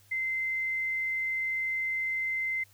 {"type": "tone", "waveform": "sine", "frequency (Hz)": 2073, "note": "C7", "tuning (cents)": -17, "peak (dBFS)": -28, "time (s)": [0.11, 2.64], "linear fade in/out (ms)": 10, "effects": ["added 100 Hz sine -61 dBFS peak until 2.73 s", "white hiss -62 dBFS RMS until 2.73 s"]}